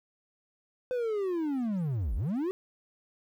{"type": "linear two-way sweep", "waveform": "triangle", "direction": "down then up", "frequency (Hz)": [511, 43.65, 391.3], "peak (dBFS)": -26, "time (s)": [0.91, 2.51], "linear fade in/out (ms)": 0, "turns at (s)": 2.15, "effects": ["11-bit"]}